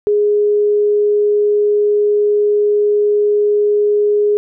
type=tone; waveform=sine; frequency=415.3 Hz; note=G#4; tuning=in tune; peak=-10 dBFS; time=0.07-4.37 s; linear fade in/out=0 ms; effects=none